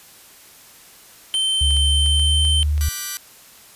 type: tone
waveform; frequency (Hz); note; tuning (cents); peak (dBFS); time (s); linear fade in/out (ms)
square; 3100; G7; -20; -18; 1.34-2.63; 0
type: clicks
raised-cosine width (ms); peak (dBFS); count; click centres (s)
0.2; -20; 7; 1.348 / 1.707 / 1.767 / 2.062 / 2.196 / 2.451 / 2.779
type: tone with pitch glide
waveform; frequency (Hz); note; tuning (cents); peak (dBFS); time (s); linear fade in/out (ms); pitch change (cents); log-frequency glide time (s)
sine; 69.3 to 74.27; C#2 to D2; 0 to +20; -16; 1.61-2.89; 5; +120; 1.8-2.4
type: chord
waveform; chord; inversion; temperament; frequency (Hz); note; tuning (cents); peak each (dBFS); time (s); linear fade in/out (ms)
5% pulse; G major seventh; second; just; 1176 / 1470 / 1568 / 1960; D6 / F#6 / G6 / B6; +2 / -12 / 0 / -14; -22; 2.81-3.17; 0
effects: white hiss -46 dBFS RMS until 3.75 s + resampled to 32000 Hz